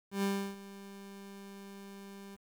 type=tone with ADSR envelope; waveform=30% pulse; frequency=197.8 Hz; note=G3; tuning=16 cents sharp; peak=-26 dBFS; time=0.11-2.37 s; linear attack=120 ms; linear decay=320 ms; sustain=-17 dB; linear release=32 ms; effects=10-bit